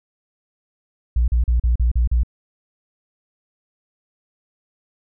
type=tone bursts; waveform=sine; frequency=59.3 Hz; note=A#1; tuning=30 cents sharp; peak=-12 dBFS; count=7; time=1.16-2.234 s; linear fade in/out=5 ms; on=120 ms; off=39 ms; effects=tanh soft clip ceiling -11 dBFS